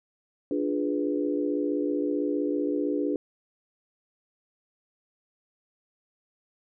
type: chord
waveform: sine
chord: D diminished seventh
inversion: none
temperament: equal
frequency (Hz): 293.7 / 349.2 / 415.3 / 493.9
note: D4 / F4 / Ab4 / Cb5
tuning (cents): 0 / 0 / 0 / 0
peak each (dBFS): -27 / -32 / -31 / -33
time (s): 0.51-3.16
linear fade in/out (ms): 2
effects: none